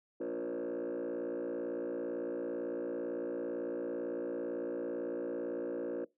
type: tone with frequency modulation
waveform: sine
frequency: 415.3 Hz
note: G#4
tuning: in tune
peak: -32 dBFS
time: 0.2-6.05 s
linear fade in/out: 10 ms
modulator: 57.9 Hz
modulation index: 2.4
effects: noise-tail reverb RT60 0.2 s tail -23 dB re dry + tanh soft clip ceiling -34 dBFS